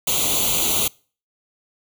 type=noise with comb filter; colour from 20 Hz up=white; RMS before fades=-20 dBFS; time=0.07-0.88 s; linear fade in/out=5 ms; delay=0.29 ms; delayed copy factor=+0.95; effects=noise-tail reverb RT60 0.4 s tail -25 dB re dry